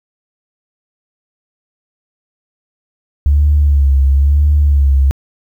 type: tone with vibrato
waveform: sine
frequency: 70.8 Hz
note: C#2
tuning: 37 cents sharp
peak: -6 dBFS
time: 3.26-5.11 s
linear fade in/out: 0 ms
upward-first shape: sine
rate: 1 Hz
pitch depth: 71 cents each way
effects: tanh soft clip ceiling -2 dBFS + 8-bit